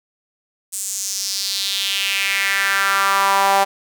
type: tone with high-pass filter sweep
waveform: sawtooth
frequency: 196.5 Hz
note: G3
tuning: 4 cents sharp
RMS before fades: -19 dBFS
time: 0.72-3.65 s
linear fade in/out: 20 ms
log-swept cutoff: 8300 to 750 Hz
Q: 3.2
effects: none